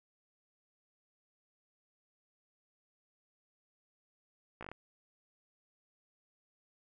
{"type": "slowing click train", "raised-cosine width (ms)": 0.5, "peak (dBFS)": -29, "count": 6, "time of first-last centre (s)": [4.61, 4.716], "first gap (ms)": 16, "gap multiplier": 1.14, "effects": []}